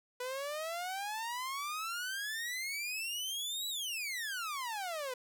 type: exponential two-way sweep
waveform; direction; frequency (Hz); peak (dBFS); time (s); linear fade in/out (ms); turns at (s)
sawtooth; up then down; 490.9 to 3951 to 490.9; -33; 0.2-5.14; 5; 3.68
effects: none